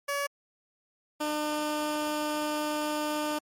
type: tone pair in turn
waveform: 15% pulse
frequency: 567 / 301.3 Hz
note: C#5 / D4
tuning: +39 / +44 cents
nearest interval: major seventh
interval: 1095 cents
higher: first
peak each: -22 dBFS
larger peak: neither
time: 0.08-0.27 / 1.2-3.39 s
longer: second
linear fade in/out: 10 ms
effects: MP3 64 kbps